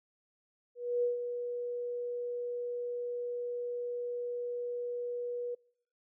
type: tone with ADSR envelope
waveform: sine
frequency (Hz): 484.7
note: B4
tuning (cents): -32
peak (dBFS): -26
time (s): 0.75-5.55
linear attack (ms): 280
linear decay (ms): 140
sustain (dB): -8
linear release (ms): 9
effects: noise-tail reverb RT60 0.6 s tail -25 dB re dry

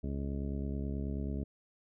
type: harmonic tone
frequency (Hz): 69.3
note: C#2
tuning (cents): 0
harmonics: 1 / 2 / 3 / 4 / 5 / 6 / 7 / 8 / 9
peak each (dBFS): -36 / -41 / -40 / -43 / -51 / -47 / -59 / -58 / -53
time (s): 0.03-1.44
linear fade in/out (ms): 10
effects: none

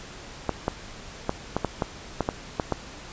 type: clicks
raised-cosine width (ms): 1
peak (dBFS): -9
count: 10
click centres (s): 0.493 / 0.681 / 1.294 / 1.566 / 1.647 / 1.822 / 2.207 / 2.289 / 2.598 / 2.723
effects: pink hiss -42 dBFS RMS until 3.12 s + resampled to 16000 Hz

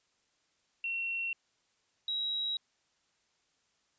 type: tone pair in turn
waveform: sine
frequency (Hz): 2724 / 3852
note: F7 / B7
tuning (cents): -44 / -44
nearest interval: tritone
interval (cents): 600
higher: second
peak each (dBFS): -32 / -31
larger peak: second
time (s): 0.84-1.33 / 2.08-2.57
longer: neither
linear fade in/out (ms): 2
effects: white hiss -74 dBFS RMS until 3.98 s + resampled to 16000 Hz

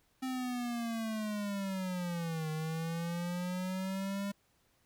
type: linear two-way sweep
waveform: square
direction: down then up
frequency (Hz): 261.6 to 155.3 to 201.4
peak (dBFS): -35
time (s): 0.22-4.32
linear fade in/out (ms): 10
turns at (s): 2.5
effects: pink hiss -72 dBFS RMS until 4.85 s

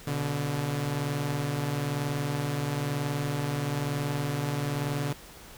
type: tone pair together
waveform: sawtooth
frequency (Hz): 123.47 / 144.52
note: B2 / D3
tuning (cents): 0 / -27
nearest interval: minor third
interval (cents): 273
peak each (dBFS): -30 / -25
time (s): 0.07-5.13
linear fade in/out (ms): 5
effects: pink hiss -48 dBFS RMS until 5.57 s

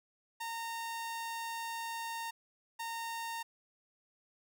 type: tone bursts at uneven times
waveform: sawtooth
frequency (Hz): 919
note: A#5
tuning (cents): -25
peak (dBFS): -34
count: 2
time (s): 0.4-2.31 / 2.79-3.43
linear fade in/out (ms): 10
effects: none

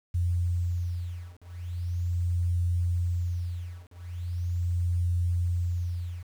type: beating tone pair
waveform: sine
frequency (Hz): 87.31 / 87.71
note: F2 / F2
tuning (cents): 0 / +8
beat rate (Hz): 0.4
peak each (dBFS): -29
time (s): 0.14-6.23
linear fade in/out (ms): 10
effects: 9-bit

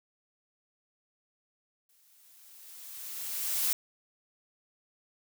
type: noise with exponential growth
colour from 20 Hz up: blue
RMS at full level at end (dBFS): -27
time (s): 1.89-3.73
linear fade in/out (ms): 2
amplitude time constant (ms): 400
effects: none

